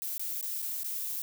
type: noise with dropouts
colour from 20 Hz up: violet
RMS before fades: -35 dBFS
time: 0.02-1.22 s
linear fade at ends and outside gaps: 0 ms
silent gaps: 0.179-0.195 / 0.411-0.427 / 0.619-0.625 / 0.833-0.844 s
effects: none